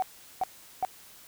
sine tone bursts, 752 Hz, F#5, 28 cents sharp, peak -23 dBFS, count 3, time 0-0.849 s, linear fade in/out 0 ms, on 23 ms, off 390 ms, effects tanh soft clip ceiling -19 dBFS + white hiss -52 dBFS RMS until 1.27 s

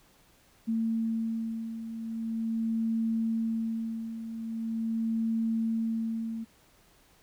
sine beating tone pair, 225.3 / 225.72 Hz, A3 / A3, +41 / +44 cents, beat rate 0.42 Hz, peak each -35 / -29 dBFS, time 0.67-6.45 s, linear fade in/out 20 ms, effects pink hiss -62 dBFS RMS until 7.22 s

